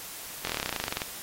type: slowing click train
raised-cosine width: 0.2 ms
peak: -12 dBFS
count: 18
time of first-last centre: 0.45-1.018 s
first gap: 22 ms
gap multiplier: 1.05
effects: white hiss -41 dBFS RMS until 1.22 s + AAC 48 kbps